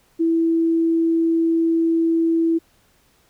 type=tone; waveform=sine; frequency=329.6 Hz; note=E4; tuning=in tune; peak=-15 dBFS; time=0.19-2.59 s; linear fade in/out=20 ms; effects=pink hiss -59 dBFS RMS until 3.29 s